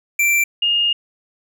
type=tone pair in turn; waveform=square / sine; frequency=2349 / 2839 Hz; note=D7 / F7; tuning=0 / +28 cents; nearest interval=minor third; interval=328 cents; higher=second; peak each=-14 dBFS; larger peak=neither; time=0.19-0.44 / 0.62-0.93 s; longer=second; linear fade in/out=5 ms; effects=none